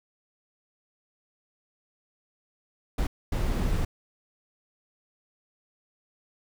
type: noise bursts at uneven times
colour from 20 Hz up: brown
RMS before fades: -26 dBFS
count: 2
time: 2.98-3.07 / 3.32-3.85 s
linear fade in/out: 5 ms
effects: none